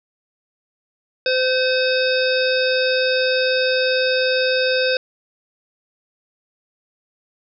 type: harmonic tone with a mistuned harmonic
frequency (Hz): 514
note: C5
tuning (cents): -31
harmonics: 1 / 3 / 5 / 7 / 9 / 10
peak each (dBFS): -18 / -23 / -25 / -26 / -28 / -28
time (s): 1.26-4.97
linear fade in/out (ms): 2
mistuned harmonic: 7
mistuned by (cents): +50
effects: none